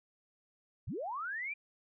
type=linear sweep; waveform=sine; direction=up; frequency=61.74 to 2418 Hz; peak=-36 dBFS; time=0.87-1.54 s; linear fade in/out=10 ms; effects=none